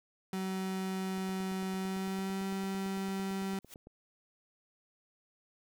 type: tone with pitch glide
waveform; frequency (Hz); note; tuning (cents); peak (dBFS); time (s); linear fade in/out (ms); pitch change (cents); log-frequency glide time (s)
35% pulse; 189.2 to 193.29; F#3 to G3; +39 to -24; -32; 0.33-3.59; 2; +37; 1.75-2.44
type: click train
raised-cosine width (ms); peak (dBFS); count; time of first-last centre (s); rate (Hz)
2; -38; 25; 1.18-3.871; 8.92
type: noise with exponential growth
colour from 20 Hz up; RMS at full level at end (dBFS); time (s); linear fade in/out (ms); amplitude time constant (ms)
white; -46; 3.62-3.74; 1; 26
effects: none